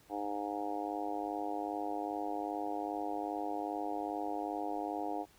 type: harmonic tone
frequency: 102.5 Hz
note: G#2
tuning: 22 cents flat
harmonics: 3 / 4 / 5 / 6 / 7 / 8 / 9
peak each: -40 / -45 / -45 / -49 / -39 / -42 / -48 dBFS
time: 0.09-5.26 s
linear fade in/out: 50 ms
effects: pink hiss -64 dBFS RMS until 5.38 s